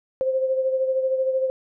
sine beating tone pair, 523.3 / 536.3 Hz, C5 / C5, 0 / +43 cents, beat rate 13 Hz, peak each -20 / -29 dBFS, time 0.21-1.5 s, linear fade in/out 0 ms, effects none

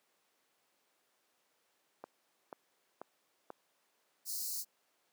click train, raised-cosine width 1 ms, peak -28 dBFS, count 4, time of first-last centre 2.04-3.503 s, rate 2.05 Hz
white high-pass noise, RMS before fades -39 dBFS, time 4.25-4.65 s, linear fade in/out 50 ms, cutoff 4200 Hz, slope 96 dB/octave
effects pink hiss -75 dBFS RMS until 5.12 s + high-pass 400 Hz 12 dB/octave

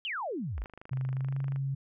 sine exponential sweep, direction down, 3253 to 43.65 Hz, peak -32 dBFS, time 0.05-0.64 s, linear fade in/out 0 ms
click train, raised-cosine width 0.5 ms, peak -32 dBFS, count 26, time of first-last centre 0.58-1.56 s, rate 25.5 Hz
sine tone with pitch glide, 130.81 to 136.29 Hz, C3 to C#3, 0 to -29 cents, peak -29 dBFS, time 0.91-1.75 s, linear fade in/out 10 ms, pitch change +71 cents, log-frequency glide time 1.12-1.37 s
effects none

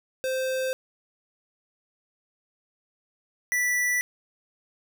square tone pair in turn, 521 / 1967 Hz, C5 / B6, -7 / -7 cents, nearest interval octave + major seventh, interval 2300 cents, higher second, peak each -26 / -23 dBFS, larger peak second, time 0.24-0.73 / 3.52-4.01 s, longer neither, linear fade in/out 0 ms, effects none

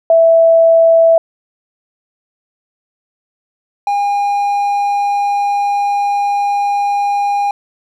sine / triangle tone pair in turn, 659.3 / 810.8 Hz, E5 / G#5, 0 / -42 cents, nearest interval major third, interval 358 cents, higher second, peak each -5 / -10 dBFS, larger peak first, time 0.1-1.18 / 3.87-7.51 s, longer second, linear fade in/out 2 ms, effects none

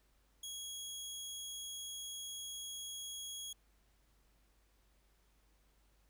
20% pulse tone, 3316 Hz, G#7, 3 cents flat, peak -38 dBFS, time 0.43-3.53 s, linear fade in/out 5 ms, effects added 50 Hz sine -70 dBFS peak until 6.09 s + pink hiss -75 dBFS RMS until 6.09 s

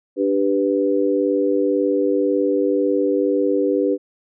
sine chord, G major, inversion second, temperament equal, 293.7 / 392 / 493.9 Hz, D4 / G4 / B4, 0 / 0 / 0 cents, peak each -20 dBFS, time 0.16-3.98 s, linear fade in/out 50 ms, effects none

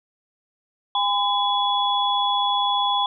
sine tone cluster, 812 / 1013 / 3391 Hz, G#5 / B5 / G#7, -39 / +44 / +35 cents, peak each -23 dBFS, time 0.95-3.06 s, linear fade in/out 2 ms, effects none

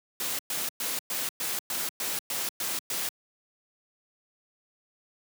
white noise bursts, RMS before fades -31 dBFS, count 10, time 0.2-3.09 s, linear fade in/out 2 ms, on 190 ms, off 110 ms, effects high-pass 150 Hz 12 dB/octave

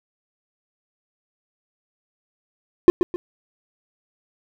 triangle tone with echo, 354.9 Hz, F4, 28 cents sharp, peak -3 dBFS, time 2.88-2.9 s, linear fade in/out 0 ms, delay 130 ms, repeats 2, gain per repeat -9 dB, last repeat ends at 3.16 s, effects none

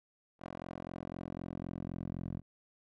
10% pulse tone with band-pass filter sweep, 43.93 Hz, F1, 11 cents sharp, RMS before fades -42 dBFS, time 0.39-2.42 s, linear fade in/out 50 ms, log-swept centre 710 to 150 Hz, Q 0.77, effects none

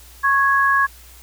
sine tone pair together, 1100 / 1664.2 Hz, C#6 / G#6, -14 / +3 cents, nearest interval perfect fifth, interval 717 cents, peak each -16 dBFS, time 0.23-0.87 s, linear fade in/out 20 ms, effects added 60 Hz sine -44 dBFS peak until 1.22 s + white hiss -46 dBFS RMS until 1.22 s

